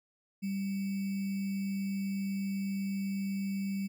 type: tone with sample-and-hold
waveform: sine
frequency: 196 Hz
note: G3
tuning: in tune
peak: -31 dBFS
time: 0.42-3.88 s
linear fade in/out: 20 ms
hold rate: 2450 Hz
effects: none